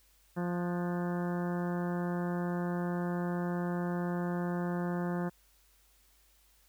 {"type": "harmonic tone with a mistuned harmonic", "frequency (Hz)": 175.5, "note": "F3", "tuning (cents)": 9, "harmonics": [1, 2, 3, 4, 5, 6, 7, 8, 9, 10], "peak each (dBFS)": [-32, -38, -42, -44, -46, -48, -49, -50, -51, -52], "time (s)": [0.36, 5.3], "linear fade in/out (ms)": 20, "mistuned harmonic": 8, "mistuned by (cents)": 63, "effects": ["added 50 Hz sine -67 dBFS peak until 6.68 s", "white hiss -67 dBFS RMS until 6.68 s"]}